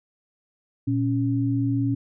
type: tone pair together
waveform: sine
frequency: 117.56 / 277.2 Hz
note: A#2 / C#4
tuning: +15 / 0 cents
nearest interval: octave + minor third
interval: 1485 cents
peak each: -23 dBFS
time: 0.87-1.95 s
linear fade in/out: 10 ms
effects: none